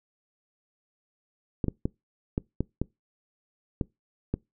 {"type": "clicks", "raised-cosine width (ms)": 3, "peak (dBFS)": -13, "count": 8, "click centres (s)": [1.642, 1.683, 1.855, 2.379, 2.606, 2.816, 3.812, 4.34], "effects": ["noise-tail reverb RT60 0.2 s tail -24 dB re dry"]}